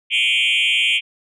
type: tone with frequency modulation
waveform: sine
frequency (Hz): 2756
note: F7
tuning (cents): -24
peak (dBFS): -12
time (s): 0.1-1.01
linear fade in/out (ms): 50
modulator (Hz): 121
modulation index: 4.2
effects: tanh soft clip ceiling -13 dBFS